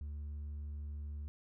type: tone with hard clipping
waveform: triangle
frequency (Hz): 73.42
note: D2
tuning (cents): 0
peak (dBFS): -39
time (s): 0.01-1.28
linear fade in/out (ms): 0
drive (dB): 1
effects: none